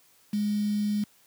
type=tone with quantisation; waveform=sine; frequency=207.9 Hz; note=G#3; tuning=2 cents sharp; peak=-24 dBFS; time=0.33-1.04 s; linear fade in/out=5 ms; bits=7; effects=white hiss -61 dBFS RMS until 1.26 s + high-pass 60 Hz 12 dB/octave